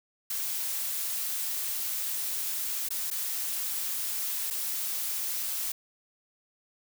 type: noise with dropouts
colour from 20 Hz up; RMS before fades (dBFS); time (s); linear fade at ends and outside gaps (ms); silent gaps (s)
blue; -32; 0.3-5.72; 5; 2.888-2.905 / 3.103-3.111 / 4.503-4.507
effects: none